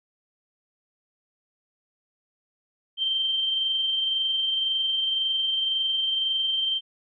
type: tone with amplitude modulation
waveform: sine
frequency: 3136 Hz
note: G7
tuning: in tune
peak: -21 dBFS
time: 2.97-6.81 s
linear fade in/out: 50 ms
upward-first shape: sine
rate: 21.9 Hz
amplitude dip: 30%
effects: none